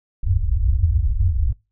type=low-pass noise; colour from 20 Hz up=white; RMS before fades=-18 dBFS; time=0.23-1.53 s; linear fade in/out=10 ms; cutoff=100 Hz; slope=96 dB/octave; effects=noise-tail reverb RT60 0.3 s tail -25 dB re dry